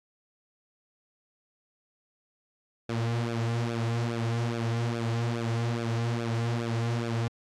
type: tone with flanger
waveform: sawtooth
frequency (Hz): 116.54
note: A#2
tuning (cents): 0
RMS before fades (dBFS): -29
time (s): 2.89-7.28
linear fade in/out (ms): 5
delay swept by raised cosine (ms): 0.98 to 5.48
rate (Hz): 2.4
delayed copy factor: -0.75
effects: low-pass 6000 Hz 12 dB/octave + AAC 64 kbps